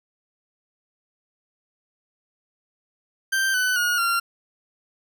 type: tone with pitch steps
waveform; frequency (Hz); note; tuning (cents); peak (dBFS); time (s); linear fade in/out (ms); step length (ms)
40% pulse; 1568 / 1502.4 / 1439.5 / 1379.3; G6 / F#6 / F#6 / F6; 0 / +26 / -48 / -22; -19; 3.32-4.2; 10; 220
effects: none